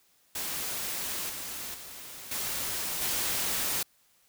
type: noise with level steps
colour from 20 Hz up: white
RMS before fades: -34 / -38 / -44 / -33 / -30 dBFS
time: 0.35-3.83 s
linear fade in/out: 5 ms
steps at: 1.29 / 1.74 / 2.31 / 3.01 s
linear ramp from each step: 5 ms
effects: white hiss -66 dBFS RMS until 4.28 s